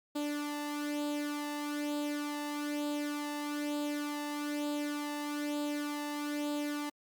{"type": "tone with flanger", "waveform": "sawtooth", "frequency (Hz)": 293.7, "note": "D4", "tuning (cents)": 0, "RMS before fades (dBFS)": -36, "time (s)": [0.15, 6.9], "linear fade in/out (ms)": 10, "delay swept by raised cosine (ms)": [0.25, 1.1], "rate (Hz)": 1.1, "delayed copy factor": 0.6, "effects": ["Opus 48 kbps"]}